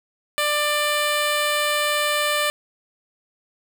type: tone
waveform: 10% pulse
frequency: 593 Hz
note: D5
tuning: 17 cents sharp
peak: -11 dBFS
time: 0.38-2.5 s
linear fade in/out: 0 ms
effects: none